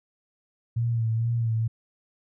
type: tone with vibrato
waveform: sine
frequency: 114.9 Hz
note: A#2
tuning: 25 cents flat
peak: -22 dBFS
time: 0.76-1.68 s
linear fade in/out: 10 ms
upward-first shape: sine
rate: 2.2 Hz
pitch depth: 44 cents each way
effects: none